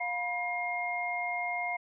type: tone cluster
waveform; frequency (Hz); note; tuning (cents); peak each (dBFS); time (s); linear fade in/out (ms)
sine; 708 / 970 / 2129; F5 / B5 / C7; +23 / -31 / +30; -34 / -40 / -33; 0-1.77; 10
effects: none